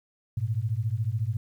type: beating tone pair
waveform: sine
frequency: 103.83 / 117.83 Hz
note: G#2 / A#2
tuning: 0 / +19 cents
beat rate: 14 Hz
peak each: -28 dBFS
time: 0.37-1.37 s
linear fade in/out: 5 ms
effects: 10-bit